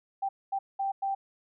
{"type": "tone bursts at uneven times", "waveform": "sine", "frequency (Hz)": 784, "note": "G5", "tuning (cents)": 0, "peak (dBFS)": -27, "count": 4, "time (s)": [[0.22, 0.29], [0.52, 0.59], [0.79, 0.92], [1.02, 1.15]], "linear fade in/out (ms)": 10, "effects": []}